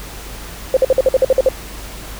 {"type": "tone bursts", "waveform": "sine", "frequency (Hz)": 523, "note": "C5", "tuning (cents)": -1, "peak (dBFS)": -7, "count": 10, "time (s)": [0.74, 1.488], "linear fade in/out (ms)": 2, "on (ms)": 28, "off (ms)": 52, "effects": ["added 50 Hz sine -33 dBFS peak until 2.19 s", "pink hiss -33 dBFS RMS until 2.19 s"]}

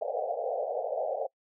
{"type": "band-pass noise", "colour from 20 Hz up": "pink", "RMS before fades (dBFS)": -32, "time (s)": [0.01, 1.27], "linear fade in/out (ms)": 10, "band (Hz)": [460, 770], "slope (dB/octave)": 96, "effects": ["noise-tail reverb RT60 0.1 s tail -25 dB re dry"]}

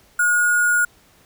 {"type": "tone with sample-and-hold", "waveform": "sine", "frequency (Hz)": 1441, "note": "F#6", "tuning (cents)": -46, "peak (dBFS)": -14, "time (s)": [0.19, 0.85], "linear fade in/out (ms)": 5, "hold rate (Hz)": 8820, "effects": ["pink hiss -54 dBFS RMS until 1.25 s"]}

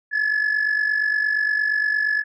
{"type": "tone with amplitude modulation", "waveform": "sine", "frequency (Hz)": 1712, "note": "A6", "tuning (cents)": -48, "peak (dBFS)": -13, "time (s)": [0.11, 2.24], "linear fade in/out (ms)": 50, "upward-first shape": "sine", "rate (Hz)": 48.6, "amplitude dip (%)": 75, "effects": ["tanh soft clip ceiling -15 dBFS"]}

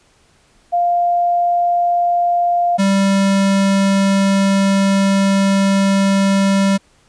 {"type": "tone pair in turn", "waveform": ["sine", "square"], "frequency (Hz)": [699, 195.81], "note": ["F5", "G3"], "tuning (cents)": [1, -2], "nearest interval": "octave + minor seventh", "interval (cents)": 2203, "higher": "first", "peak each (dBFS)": -12, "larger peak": "neither", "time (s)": [[0.72, 2.78], [2.78, 6.78]], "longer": "second", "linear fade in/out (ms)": 20, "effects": ["pink hiss -54 dBFS RMS until 7.08 s", "resampled to 22050 Hz"]}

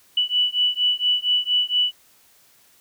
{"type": "beating tone pair", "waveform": "sine", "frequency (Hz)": [2960, 2964.3], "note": ["F#7", "F#7"], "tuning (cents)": [0, 3], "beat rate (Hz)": 4.3, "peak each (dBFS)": -21, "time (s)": [0.17, 1.92], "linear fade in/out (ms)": 5, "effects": ["white hiss -56 dBFS RMS until 2.8 s"]}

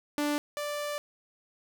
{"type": "tone pair in turn", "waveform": "sawtooth", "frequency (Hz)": [293.7, 587.4], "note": ["D4", "D5"], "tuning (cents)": [0, 0], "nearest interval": "octave", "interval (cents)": 1200, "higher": "second", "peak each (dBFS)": [-23, -28], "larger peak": "first", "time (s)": [[0.18, 0.38], [0.57, 0.98]], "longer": "second", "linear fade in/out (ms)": 0, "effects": []}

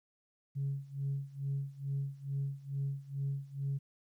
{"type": "tone with tremolo", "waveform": "sine", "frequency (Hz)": 138.59, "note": "C#3", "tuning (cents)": 0, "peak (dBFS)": -30, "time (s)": [0.55, 3.79], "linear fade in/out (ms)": 20, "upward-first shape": "sine", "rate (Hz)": 2.3, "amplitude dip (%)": 90, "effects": ["tanh soft clip ceiling -28 dBFS", "12-bit"]}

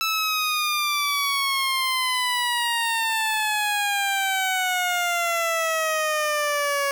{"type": "exponential sweep", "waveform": "15% pulse", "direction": "down", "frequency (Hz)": [1318.5, 557], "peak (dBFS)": -15, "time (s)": [0.01, 6.91], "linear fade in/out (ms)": 0, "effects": []}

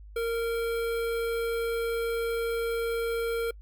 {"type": "tone with notch filter", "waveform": "square", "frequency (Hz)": 462.3, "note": "A#4", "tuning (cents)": -14, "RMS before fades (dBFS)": -29, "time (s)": [0.16, 3.51], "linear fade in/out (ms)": 5, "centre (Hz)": 6200, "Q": 0.91, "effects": ["noise-tail reverb RT60 0.1 s tail -26 dB re dry", "added 51 Hz sine -44 dBFS peak until 3.61 s"]}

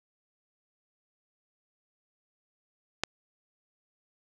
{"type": "click", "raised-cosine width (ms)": 0.2, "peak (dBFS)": -9, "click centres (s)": 3.036, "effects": []}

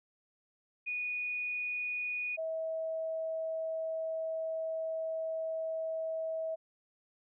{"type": "tone pair in turn", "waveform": "sine", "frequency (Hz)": [2466, 644.9], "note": ["D#7", "E5"], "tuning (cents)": [-16, -38], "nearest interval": "octave + major seventh", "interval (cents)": 2322, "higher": "first", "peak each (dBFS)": [-33, -33], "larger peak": "neither", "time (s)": [[0.86, 2.37], [2.37, 6.56]], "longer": "second", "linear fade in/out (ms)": 20, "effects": []}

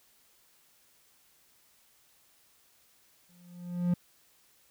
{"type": "tone with exponential growth", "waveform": "triangle", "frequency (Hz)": 176.2, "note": "F3", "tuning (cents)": 16, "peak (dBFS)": -20, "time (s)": [3.29, 3.94], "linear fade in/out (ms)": 5, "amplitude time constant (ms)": 140, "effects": ["white hiss -65 dBFS RMS until 4.7 s"]}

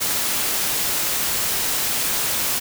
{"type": "noise", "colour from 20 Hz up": "white", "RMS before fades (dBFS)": -22, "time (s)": [0, 2.6], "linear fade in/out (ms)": 20, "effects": []}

